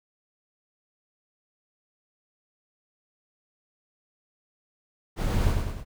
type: noise with echo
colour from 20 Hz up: brown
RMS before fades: -25 dBFS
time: 5.16-5.55 s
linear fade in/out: 50 ms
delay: 100 ms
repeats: 3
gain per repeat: -4 dB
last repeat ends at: 5.85 s
effects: none

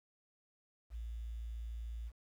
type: tone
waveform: sine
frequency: 56.9 Hz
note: A#1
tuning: 41 cents flat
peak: -40 dBFS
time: 0.9-2.12 s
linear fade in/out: 50 ms
effects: 11-bit

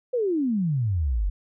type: exponential sweep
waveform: sine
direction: down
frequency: 520 to 43.65 Hz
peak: -21 dBFS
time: 0.13-1.3 s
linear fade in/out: 10 ms
effects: none

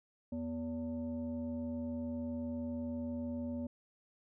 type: tone with frequency modulation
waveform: sine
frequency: 243.4 Hz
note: B3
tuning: 25 cents flat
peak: -36 dBFS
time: 0.32-3.67 s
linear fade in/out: 5 ms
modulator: 327 Hz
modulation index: 0.67
effects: none

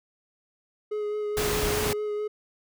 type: tone with vibrato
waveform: triangle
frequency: 420 Hz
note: G#4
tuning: 19 cents sharp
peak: -25 dBFS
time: 0.91-2.28 s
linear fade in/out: 10 ms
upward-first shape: sine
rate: 4.7 Hz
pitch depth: 15 cents each way
type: noise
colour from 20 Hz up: pink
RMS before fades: -28 dBFS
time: 1.37-1.93 s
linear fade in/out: 0 ms
effects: none

